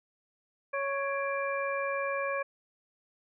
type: harmonic tone with a mistuned harmonic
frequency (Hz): 554.4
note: C#5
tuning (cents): 0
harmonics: 1 / 2 / 3 / 4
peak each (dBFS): -32 / -35 / -37 / -38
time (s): 0.73-2.43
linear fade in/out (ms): 10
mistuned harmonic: 4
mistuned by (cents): +110
effects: none